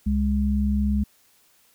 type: tone pair together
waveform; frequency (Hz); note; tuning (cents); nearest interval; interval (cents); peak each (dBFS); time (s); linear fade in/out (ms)
sine; 68.8 / 206.2; C#2 / G#3; -12 / -12; octave + perfect fifth; 1900; -22; 0.06-1.04; 10
effects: white hiss -60 dBFS RMS until 1.74 s